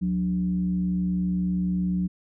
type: tone with frequency modulation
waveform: sine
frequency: 181.7 Hz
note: F#3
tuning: 31 cents flat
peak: -22 dBFS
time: 0.01-2.08 s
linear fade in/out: 20 ms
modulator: 112 Hz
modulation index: 0.4
effects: none